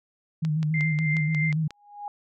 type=tone with vibrato; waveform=sine; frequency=155.56 Hz; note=D#3; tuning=in tune; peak=-22 dBFS; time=0.42-1.68 s; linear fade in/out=10 ms; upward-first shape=square; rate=7 Hz; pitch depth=43 cents each way
type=click train; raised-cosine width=0.2 ms; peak=-21 dBFS; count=8; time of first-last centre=0.45-1.707 s; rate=5.57 Hz
type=tone with tremolo; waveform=sine; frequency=2093 Hz; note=C7; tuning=in tune; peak=-24 dBFS; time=0.74-1.52 s; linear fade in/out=2 ms; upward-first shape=triangle; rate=3.2 Hz; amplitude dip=70%
type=tone with exponential growth; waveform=sine; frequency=822 Hz; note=G#5; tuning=18 cents flat; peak=-29 dBFS; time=1.68-2.08 s; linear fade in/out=1 ms; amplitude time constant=85 ms
effects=none